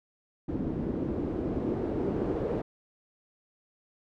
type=noise with low-pass filter sweep; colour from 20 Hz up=white; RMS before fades=-31 dBFS; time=0.48-2.62 s; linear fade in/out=10 ms; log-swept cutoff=280 to 430 Hz; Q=2.1; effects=none